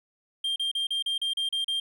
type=tone bursts; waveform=triangle; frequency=3189 Hz; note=G7; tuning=29 cents sharp; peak=-24 dBFS; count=9; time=0.44-1.8 s; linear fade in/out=5 ms; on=120 ms; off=35 ms; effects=none